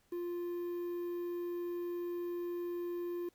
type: tone with quantisation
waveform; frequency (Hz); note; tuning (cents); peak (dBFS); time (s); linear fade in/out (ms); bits
triangle; 349.2; F4; 0; -34; 0.12-3.29; 5; 10
effects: pink hiss -72 dBFS RMS until 3.34 s